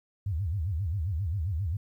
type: tone with vibrato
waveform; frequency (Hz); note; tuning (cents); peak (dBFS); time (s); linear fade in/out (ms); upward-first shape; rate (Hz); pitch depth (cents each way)
sine; 88.5; F2; +23; -27; 0.26-1.77; 5; sine; 7.5; 290
effects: 11-bit